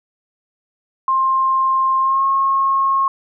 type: tone with pitch glide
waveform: sine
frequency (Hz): 1058 to 1084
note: C6 to C#6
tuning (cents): +19 to -39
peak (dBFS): -13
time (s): 1.08-3.08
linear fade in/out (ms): 2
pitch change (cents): +42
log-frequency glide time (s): 2-2.24
effects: none